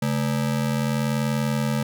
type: ring-modulated tone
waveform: square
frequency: 178.9 Hz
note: F3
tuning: 42 cents sharp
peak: -19 dBFS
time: 0.02-1.83 s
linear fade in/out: 5 ms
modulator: 40.3 Hz
effects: none